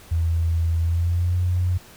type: tone with pitch glide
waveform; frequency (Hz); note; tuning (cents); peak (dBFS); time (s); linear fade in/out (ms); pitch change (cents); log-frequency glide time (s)
sine; 82.8 to 89.77; E2 to F2; +8 to +48; -18; 0.11-1.78; 10; +140; 0.8-1.41
effects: pink hiss -47 dBFS RMS until 1.96 s

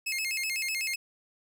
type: tone with vibrato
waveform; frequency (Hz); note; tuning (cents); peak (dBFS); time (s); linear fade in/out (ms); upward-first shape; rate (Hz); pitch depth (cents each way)
sawtooth; 2348; D7; -1; -26; 0.06-0.96; 10; square; 8; 170
effects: none

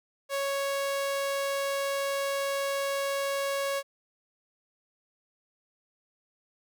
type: tone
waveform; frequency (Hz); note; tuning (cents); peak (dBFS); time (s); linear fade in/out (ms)
sawtooth; 554.4; C#5; 0; -24; 0.29-3.83; 50
effects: none

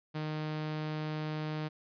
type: tone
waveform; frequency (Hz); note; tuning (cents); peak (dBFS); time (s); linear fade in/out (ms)
sawtooth; 154.1; D#3; -16; -30; 0.14-1.69; 20
effects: resampled to 11025 Hz

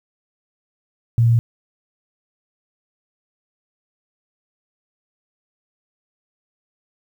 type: tone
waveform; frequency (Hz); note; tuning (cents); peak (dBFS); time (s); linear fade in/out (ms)
sine; 116.54; A#2; 0; -11; 1.18-1.39; 0
effects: 8-bit

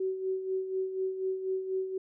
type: tone with tremolo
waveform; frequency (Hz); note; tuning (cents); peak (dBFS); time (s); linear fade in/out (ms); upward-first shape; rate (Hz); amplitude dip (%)
sine; 378.2; F#4; +38; -27; 0-1.98; 5; sine; 4.1; 60
effects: none

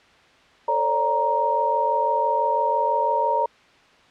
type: tone cluster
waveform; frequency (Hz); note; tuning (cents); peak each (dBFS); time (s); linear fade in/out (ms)
sine; 445.3 / 538 / 584 / 936; A4 / C5 / D5 / A#5; +21 / +48 / -10 / +7; -29 / -27 / -26 / -20; 0.68-3.46; 5
effects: white hiss -53 dBFS RMS until 4.1 s + low-pass 3000 Hz 12 dB/octave

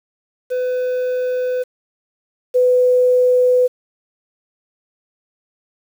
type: tone pair in turn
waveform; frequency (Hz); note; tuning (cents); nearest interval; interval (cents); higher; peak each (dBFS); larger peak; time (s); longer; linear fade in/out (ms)
triangle / sine; 503 / 500.1; B4 / B4; +32 / +22; unison; 10; first; -15 / -10; second; 0.5-1.64 / 2.54-3.68; neither; 20
effects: 7-bit

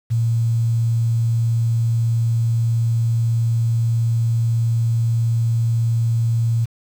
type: tone with quantisation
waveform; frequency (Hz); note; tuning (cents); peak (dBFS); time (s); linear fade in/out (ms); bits
sine; 115.2; A#2; -20; -15; 0.1-6.66; 20; 7
effects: none

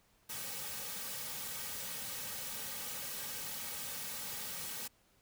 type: noise with comb filter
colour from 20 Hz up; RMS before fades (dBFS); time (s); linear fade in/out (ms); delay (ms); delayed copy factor
white; -42; 0.29-4.88; 10; 2.9; -0.85
effects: pink hiss -70 dBFS RMS until 5.21 s

